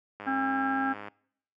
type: click train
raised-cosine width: 0.5 ms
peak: -25 dBFS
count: 92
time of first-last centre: 0.2-1.083 s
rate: 103 Hz
type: harmonic tone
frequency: 268.6 Hz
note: C4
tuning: 46 cents sharp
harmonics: 1 / 3 / 5 / 6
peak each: -29 / -31 / -33 / -33 dBFS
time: 0.26-0.94 s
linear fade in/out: 20 ms
effects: noise-tail reverb RT60 0.7 s tail -25 dB re dry + high-pass 150 Hz 12 dB/octave